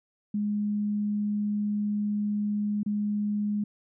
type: tone with dropouts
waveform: sine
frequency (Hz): 207.7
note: G#3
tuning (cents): 0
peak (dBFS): -25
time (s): 0.34-3.64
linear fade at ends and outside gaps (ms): 5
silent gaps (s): 2.832-2.861
effects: none